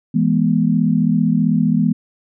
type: chord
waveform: sine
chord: E major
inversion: none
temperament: equal with one note detuned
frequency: 164.81 / 207.7 / 243.1 Hz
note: E3 / G#3 / B3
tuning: 0 / 0 / -27 cents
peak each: -17 dBFS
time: 0.14-1.93 s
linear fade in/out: 10 ms
effects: none